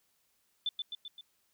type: tone with echo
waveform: sine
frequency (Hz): 3520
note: A7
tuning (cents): 0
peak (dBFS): -29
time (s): 0.66-0.69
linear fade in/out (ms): 2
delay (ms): 130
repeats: 4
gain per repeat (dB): -4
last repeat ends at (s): 1.21
effects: white hiss -74 dBFS RMS until 1.53 s